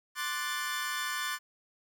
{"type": "chord", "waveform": "sawtooth", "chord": "D dominant seventh", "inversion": "third", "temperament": "equal with one note detuned", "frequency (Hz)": [1049.5, 1174.7, 1480, 1760], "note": ["C6", "D6", "F#6", "A6"], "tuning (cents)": [5, 0, 0, 0], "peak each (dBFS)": [-36, -35, -35, -32], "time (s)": [0.15, 1.39], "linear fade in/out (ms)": 50, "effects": ["11-bit"]}